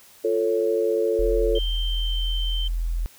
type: chord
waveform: sine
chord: F augmented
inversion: none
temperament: equal with one note detuned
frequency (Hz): 349.2 / 443.6 / 554.4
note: F4 / A4 / C#5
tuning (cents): 0 / +14 / 0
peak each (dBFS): -26 / -21 / -26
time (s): 0.24-1.59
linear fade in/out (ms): 10
type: tone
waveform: sine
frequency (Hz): 41.9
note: E1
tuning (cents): +29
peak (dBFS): -22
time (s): 1.19-3.06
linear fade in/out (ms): 0
type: tone with pitch glide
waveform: sine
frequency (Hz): 3136 to 3113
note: G7 to G7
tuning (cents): 0 to -13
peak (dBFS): -28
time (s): 1.55-2.68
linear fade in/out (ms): 5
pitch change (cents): -13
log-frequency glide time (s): 1.74-2.25
effects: white hiss -51 dBFS RMS until 3.18 s